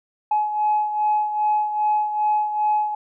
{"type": "beating tone pair", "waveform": "sine", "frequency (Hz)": [846, 848.5], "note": ["G#5", "G#5"], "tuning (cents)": [32, 37], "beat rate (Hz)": 2.5, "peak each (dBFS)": [-18, -25], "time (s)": [0.31, 2.95], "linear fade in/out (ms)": 5, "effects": ["tanh soft clip ceiling -12 dBFS"]}